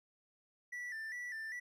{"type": "tone with vibrato", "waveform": "triangle", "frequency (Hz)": 1864.7, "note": "A#6", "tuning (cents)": 0, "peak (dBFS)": -39, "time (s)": [0.72, 1.6], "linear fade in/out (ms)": 10, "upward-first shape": "square", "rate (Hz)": 2.5, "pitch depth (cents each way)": 82, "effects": []}